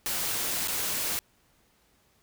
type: noise with dropouts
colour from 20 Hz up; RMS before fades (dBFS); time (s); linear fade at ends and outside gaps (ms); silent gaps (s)
white; -30; 0.06-1.19; 0; 0.674-0.682
effects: pink hiss -66 dBFS RMS until 2.22 s